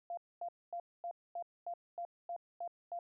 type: tone bursts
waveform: sine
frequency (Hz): 692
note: F5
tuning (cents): -16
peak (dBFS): -38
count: 10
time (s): 0.1-2.99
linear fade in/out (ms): 2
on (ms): 73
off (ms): 240
effects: none